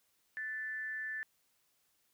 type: tone with frequency modulation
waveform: sine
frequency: 1760 Hz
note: A6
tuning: in tune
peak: -37 dBFS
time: 0.37-1.23 s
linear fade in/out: 0 ms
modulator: 261 Hz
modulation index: 0.3
effects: white hiss -75 dBFS RMS until 2.13 s